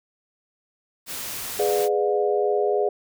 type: noise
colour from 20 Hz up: white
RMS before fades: -32 dBFS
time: 1.06-1.89 s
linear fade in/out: 50 ms
type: chord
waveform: sine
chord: G# diminished seventh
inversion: none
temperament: just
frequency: 415.3 / 498.4 / 598 / 717.6 Hz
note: G#4 / B4 / D5 / F5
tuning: 0 / +16 / +31 / +47 cents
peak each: -21 / -27 / -27 / -27 dBFS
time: 1.59-2.89 s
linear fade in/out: 5 ms
effects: none